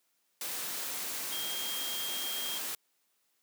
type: tone in noise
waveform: sine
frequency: 3223 Hz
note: G7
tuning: 47 cents sharp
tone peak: -37 dBFS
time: 1.32-2.58 s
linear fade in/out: 2 ms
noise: white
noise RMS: -37 dBFS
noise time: 0.41-2.75 s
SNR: -3 dB
effects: white hiss -75 dBFS RMS until 3.42 s + high-pass 200 Hz 12 dB/octave